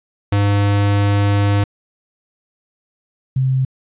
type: tone pair in turn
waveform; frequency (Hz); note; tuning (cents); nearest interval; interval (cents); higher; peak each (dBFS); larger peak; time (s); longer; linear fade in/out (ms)
square / sine; 101.3 / 131.36; G#2 / C3; -43 / +7; major third; 450; second; -13; neither; 0.32-1.64 / 3.36-3.65; first; 5
effects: resampled to 8000 Hz + 9-bit